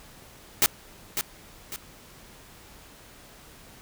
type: noise with echo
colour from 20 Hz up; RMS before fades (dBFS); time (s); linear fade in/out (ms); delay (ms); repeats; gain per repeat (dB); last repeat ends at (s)
white; -19; 0.62-0.66; 0; 550; 2; -8; 1.76
effects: pink hiss -50 dBFS RMS until 3.81 s